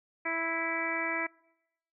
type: harmonic tone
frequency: 329.6 Hz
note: E4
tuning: in tune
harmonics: 1 / 2 / 3 / 4 / 5 / 6 / 7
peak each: -39 / -38 / -39 / -40 / -39 / -35 / -35 dBFS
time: 0.25-1.27 s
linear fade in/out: 10 ms
effects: noise-tail reverb RT60 0.9 s tail -25 dB re dry